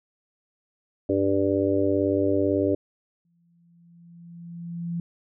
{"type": "harmonic tone", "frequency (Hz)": 98, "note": "G2", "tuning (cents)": 0, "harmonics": [1, 3, 4, 5, 6], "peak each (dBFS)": [-31, -24, -25, -28, -27], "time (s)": [1.09, 2.75], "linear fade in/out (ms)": 5}
{"type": "tone with exponential growth", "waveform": "sine", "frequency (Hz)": 170.5, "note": "F3", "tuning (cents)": -41, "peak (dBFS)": -25, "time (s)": [3.25, 5], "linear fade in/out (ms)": 2, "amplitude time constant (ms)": 380}
{"effects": []}